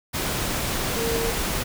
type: tone in noise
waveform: sine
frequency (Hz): 459.4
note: A#4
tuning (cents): -25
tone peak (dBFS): -25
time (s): 0.96-1.32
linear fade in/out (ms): 20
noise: pink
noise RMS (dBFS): -26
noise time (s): 0.13-1.64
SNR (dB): -2
effects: none